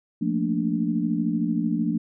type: chord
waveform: sine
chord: Bb major seventh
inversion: second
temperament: equal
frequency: 174.61 / 220 / 233.1 / 293.7 Hz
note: F3 / A3 / Bb3 / D4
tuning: 0 / 0 / 0 / 0 cents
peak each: -27 dBFS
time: 0.21-1.98 s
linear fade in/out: 10 ms
effects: none